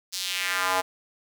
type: tone with high-pass filter sweep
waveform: square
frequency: 93 Hz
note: F#2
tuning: 9 cents sharp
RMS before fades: -27 dBFS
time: 0.12-0.82 s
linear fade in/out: 20 ms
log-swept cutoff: 5100 to 730 Hz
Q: 1.9
effects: none